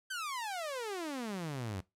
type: exponential sweep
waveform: sawtooth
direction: down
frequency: 1582 to 89 Hz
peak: -33 dBFS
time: 0.1-1.81 s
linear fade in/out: 10 ms
effects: noise-tail reverb RT60 0.2 s tail -20 dB re dry + low-pass 12000 Hz 12 dB/octave